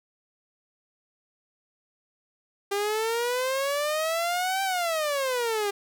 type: exponential two-way sweep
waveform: sawtooth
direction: up then down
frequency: 397.4 to 784 to 397.4 Hz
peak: -21 dBFS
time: 2.71-5.71 s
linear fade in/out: 10 ms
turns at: 4.63 s
effects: none